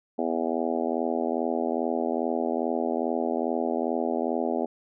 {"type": "harmonic tone", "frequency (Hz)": 82.41, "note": "E2", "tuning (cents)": 0, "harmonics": [3, 4, 5, 6, 7, 8, 9, 10], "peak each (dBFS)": [-30, -32, -31, -36, -33, -33, -34, -39], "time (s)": [0.18, 4.66], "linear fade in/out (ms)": 10, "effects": []}